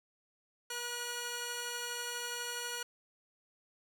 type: tone pair together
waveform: 10% pulse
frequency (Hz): 480.6 / 1454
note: B4 / F#6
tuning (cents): -47 / -31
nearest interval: octave + perfect fifth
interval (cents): 1916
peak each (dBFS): -33 / -31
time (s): 0.7-2.83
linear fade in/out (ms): 5
effects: none